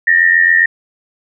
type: tone pair together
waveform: sine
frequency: 1796.6 / 1884 Hz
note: A6 / A#6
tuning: +36 / +18 cents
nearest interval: minor second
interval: 82 cents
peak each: -10 dBFS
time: 0.07-0.66 s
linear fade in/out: 5 ms
effects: none